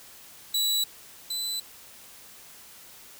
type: tone pair in turn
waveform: sawtooth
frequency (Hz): 3930 / 4001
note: B7 / B7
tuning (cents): -9 / +22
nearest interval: unison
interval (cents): 31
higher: second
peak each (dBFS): -20 / -26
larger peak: first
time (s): 0.54-0.84 / 1.3-1.6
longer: neither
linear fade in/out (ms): 5
effects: white hiss -49 dBFS RMS until 3.19 s